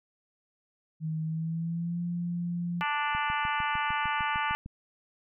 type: tone with pitch glide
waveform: sine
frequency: 158.2 to 173.52 Hz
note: D#3 to F3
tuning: +29 to -11 cents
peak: -29 dBFS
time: 1-2.84 s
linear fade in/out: 50 ms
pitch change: +160 cents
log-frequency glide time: 1.23-2.01 s
type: harmonic tone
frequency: 293.7 Hz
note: D4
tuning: in tune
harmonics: 3 / 4 / 5 / 6 / 7 / 8 / 9 / 10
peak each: -31 / -33 / -35 / -37 / -38 / -39 / -40 / -41 dBFS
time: 2.81-4.55 s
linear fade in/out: 0 ms
type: click train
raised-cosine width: 5 ms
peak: -28 dBFS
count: 11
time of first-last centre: 3.15-4.661 s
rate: 6.62 Hz
effects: none